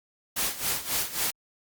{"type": "noise with tremolo", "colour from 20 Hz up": "white", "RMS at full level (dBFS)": -26, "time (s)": [0.36, 1.31], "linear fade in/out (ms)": 10, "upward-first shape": "sine", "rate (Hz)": 3.7, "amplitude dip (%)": 80, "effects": ["Opus 48 kbps"]}